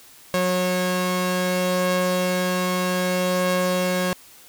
sawtooth tone pair together, 182.21 / 546 Hz, F#3 / C#5, -26 / -26 cents, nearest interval octave + perfect fifth, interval 1900 cents, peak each -19 dBFS, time 0.34-4.13 s, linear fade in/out 0 ms, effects white hiss -48 dBFS RMS until 4.48 s

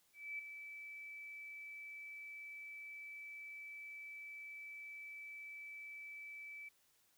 sine tone with ADSR envelope, 2309 Hz, D7, 30 cents flat, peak -40 dBFS, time 0.13-6.69 s, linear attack 260 ms, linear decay 5 ms, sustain -8 dB, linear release 8 ms, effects white hiss -74 dBFS RMS until 7.17 s

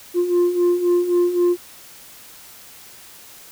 sine beating tone pair, 349.2 / 353 Hz, F4 / F4, 0 / +19 cents, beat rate 3.8 Hz, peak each -19 / -14 dBFS, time 0.14-1.57 s, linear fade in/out 50 ms, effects tanh soft clip ceiling -12 dBFS + white hiss -43 dBFS RMS until 3.51 s

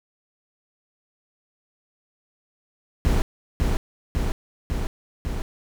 brown noise with echo, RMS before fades -19 dBFS, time 3.05-3.22 s, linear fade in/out 0 ms, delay 550 ms, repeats 4, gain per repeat -2 dB, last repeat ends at 5.42 s, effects none

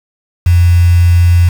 sine tone with quantisation, 87.3 Hz, F2, in tune, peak -4 dBFS, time 0.46-1.49 s, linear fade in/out 5 ms, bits 4, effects none

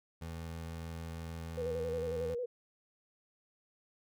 25% pulse tone, 82.41 Hz, E2, in tune, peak -37 dBFS, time 0.21-2.35 s, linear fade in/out 10 ms
sine tone with vibrato, 486.9 Hz, B4, 25 cents flat, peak -34 dBFS, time 1.57-2.46 s, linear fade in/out 10 ms, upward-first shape square, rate 11 Hz, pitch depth 46 cents each way
effects none

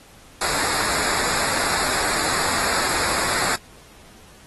pink noise with comb filter, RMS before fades -23 dBFS, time 0.41-3.56 s, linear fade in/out 5 ms, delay 0.33 ms, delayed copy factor -0.8, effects pink hiss -49 dBFS RMS until 4.46 s + AAC 32 kbps

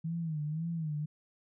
sine tone with vibrato, 158.6 Hz, D#3, 33 cents sharp, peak -32 dBFS, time 0.04-1.06 s, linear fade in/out 10 ms, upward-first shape sine, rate 1.9 Hz, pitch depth 110 cents each way, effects none

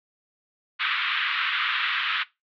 pink band-pass noise, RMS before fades -26 dBFS, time 0.79-2.24 s, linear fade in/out 20 ms, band 1200 to 3600 Hz, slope 48 dB/octave, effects noise-tail reverb RT60 0.2 s tail -19 dB re dry

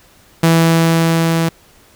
sawtooth tone with level ramp, 164.81 Hz, E3, in tune, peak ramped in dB -4 to -9 dBFS, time 0.43-1.49 s, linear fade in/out 5 ms, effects pink hiss -48 dBFS RMS until 1.95 s

